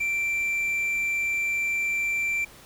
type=tone; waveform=triangle; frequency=2349 Hz; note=D7; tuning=in tune; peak=-22 dBFS; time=0-2.45 s; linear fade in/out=10 ms; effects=pink hiss -49 dBFS RMS until 2.65 s